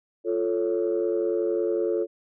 sine chord, F augmented, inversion none, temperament equal, 349.2 / 440 / 554.4 Hz, F4 / A4 / C#5, 0 / 0 / 0 cents, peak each -25 / -25 / -29 dBFS, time 0.24-2.07 s, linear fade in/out 50 ms, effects tanh soft clip ceiling -15 dBFS

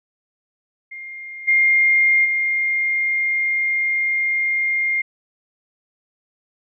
sine tone with level steps, 2118 Hz, C7, 21 cents sharp, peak -31 / -12 / -17 dBFS, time 0.91-5.02 s, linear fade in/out 10 ms, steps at 1.47 / 2.24 s, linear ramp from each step 20 ms, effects none

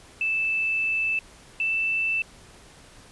sine tone pair in turn, 2637 / 2654 Hz, E7 / E7, 0 / +11 cents, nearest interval unison, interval 11 cents, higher second, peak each -22 dBFS, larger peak neither, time 0.21-1.19 / 1.6-2.22 s, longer first, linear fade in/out 2 ms, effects pink hiss -50 dBFS RMS until 3.11 s + resampled to 24000 Hz

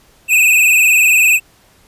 square tone with vibrato, 2571 Hz, E7, 44 cents flat, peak -8 dBFS, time 0.28-1.4 s, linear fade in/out 50 ms, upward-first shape sine, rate 20 Hz, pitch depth 81 cents each way, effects pink hiss -50 dBFS RMS until 1.87 s + resampled to 32000 Hz

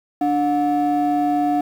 triangle ring-modulated tone, 508 Hz, B4, 49 cents sharp, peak -10 dBFS, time 0.21-1.61 s, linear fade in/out 5 ms, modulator 214 Hz, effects tanh soft clip ceiling -10 dBFS + 8-bit

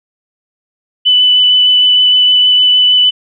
sine tone with vibrato, 2992 Hz, F#7, 19 cents sharp, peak -5 dBFS, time 1.05-3.11 s, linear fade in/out 20 ms, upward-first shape triangle, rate 6.5 Hz, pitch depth 10 cents each way, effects none

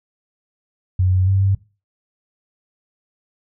sine tone with pitch steps, 92.2 / 92.8 / 96.7 / 97.5 Hz, F#2 / F#2 / G2 / G2, -6 / +6 / -23 / -9 cents, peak -13 dBFS, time 0.99-1.55 s, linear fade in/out 5 ms, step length 140 ms, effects noise-tail reverb RT60 0.3 s tail -19 dB re dry

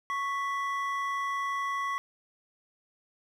triangle tone pair together, 1108.7 / 1977.2 Hz, C#6 / B6, 0 / +1 cents, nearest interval minor seventh, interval 1001 cents, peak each -28 / -34 dBFS, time 0.1-1.98 s, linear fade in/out 0 ms, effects none

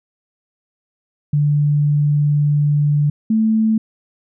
sine tone pair in turn, 146.83 / 220 Hz, D3 / A3, 0 / 0 cents, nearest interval perfect fifth, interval 700 cents, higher second, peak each -12 dBFS, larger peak neither, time 1.33-3.1 / 3.3-3.78 s, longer first, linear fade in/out 5 ms, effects none

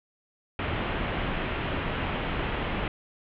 pink low-pass noise, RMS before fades -30 dBFS, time 0.59-2.88 s, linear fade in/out 2 ms, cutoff 3200 Hz, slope 48 dB/octave, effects none

